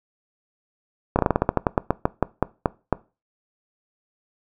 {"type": "slowing click train", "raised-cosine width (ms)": 1, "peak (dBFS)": -3, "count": 17, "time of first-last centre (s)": [1.16, 2.927], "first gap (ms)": 29, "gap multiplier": 1.16, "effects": ["noise-tail reverb RT60 0.3 s tail -21 dB re dry"]}